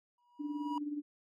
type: tone with exponential growth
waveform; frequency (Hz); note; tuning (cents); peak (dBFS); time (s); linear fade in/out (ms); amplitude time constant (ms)
triangle; 967; B5; -37; -32; 0.18-0.78; 2; 130
type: tone with tremolo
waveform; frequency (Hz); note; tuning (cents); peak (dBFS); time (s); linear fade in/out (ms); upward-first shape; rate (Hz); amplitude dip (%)
sine; 293.7; D4; 0; -33; 0.39-1.02; 20; sine; 19; 60
effects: none